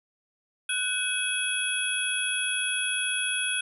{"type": "tone cluster", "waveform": "sine", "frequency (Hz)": [1492, 2553, 3338, 10150], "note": ["F#6", "D#7", "G#7", "D#9"], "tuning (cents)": [14, 44, 8, 33], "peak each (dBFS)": -31, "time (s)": [0.69, 3.61], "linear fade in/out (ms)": 5, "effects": []}